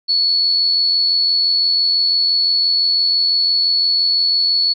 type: tone with amplitude modulation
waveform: sine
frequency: 4409 Hz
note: C#8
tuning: 10 cents flat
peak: -11 dBFS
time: 0.08-4.74 s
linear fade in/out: 20 ms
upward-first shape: sine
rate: 85.9 Hz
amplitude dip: 30%
effects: none